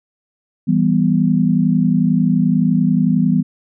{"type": "chord", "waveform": "sine", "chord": "E minor", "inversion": "none", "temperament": "equal", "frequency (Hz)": [164.81, 196, 246.9], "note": ["E3", "G3", "B3"], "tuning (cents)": [0, 0, 0], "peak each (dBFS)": -16, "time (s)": [0.67, 3.43], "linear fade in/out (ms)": 20, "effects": []}